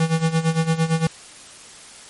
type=tone with tremolo; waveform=square; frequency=162.3 Hz; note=E3; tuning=27 cents flat; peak=-15 dBFS; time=0-1.07 s; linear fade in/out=2 ms; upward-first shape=sine; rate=8.8 Hz; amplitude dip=80%; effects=white hiss -42 dBFS RMS until 2.09 s + MP3 48 kbps